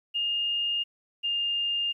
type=tone pair in turn; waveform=sine; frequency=2830 / 2814 Hz; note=F7 / F7; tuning=+22 / +12 cents; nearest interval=unison; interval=10 cents; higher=first; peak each=-25 dBFS; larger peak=neither; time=0.14-0.84 / 1.23-1.93 s; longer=neither; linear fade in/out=20 ms; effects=11-bit